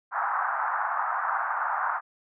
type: band-pass noise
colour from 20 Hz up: white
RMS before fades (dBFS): -28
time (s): 0.11-2.01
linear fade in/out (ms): 50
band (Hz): 750 to 1500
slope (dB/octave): 48
effects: none